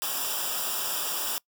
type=noise with comb filter; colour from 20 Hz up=white; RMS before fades=-30 dBFS; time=0.02-1.38 s; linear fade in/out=0 ms; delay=0.47 ms; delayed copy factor=-0.9; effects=noise-tail reverb RT60 0.1 s tail -24 dB re dry